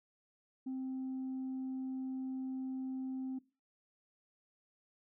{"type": "tone", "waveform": "sine", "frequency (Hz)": 261.6, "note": "C4", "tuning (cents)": 0, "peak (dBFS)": -35, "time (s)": [0.66, 3.39], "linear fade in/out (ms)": 10, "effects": ["noise-tail reverb RT60 0.3 s tail -20 dB re dry", "tanh soft clip ceiling -35 dBFS"]}